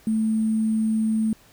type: tone with sample-and-hold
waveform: sine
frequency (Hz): 220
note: A3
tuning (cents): 0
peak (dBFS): -19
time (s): 0.07-1.33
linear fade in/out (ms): 2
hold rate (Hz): 8820
effects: pink hiss -54 dBFS RMS until 1.52 s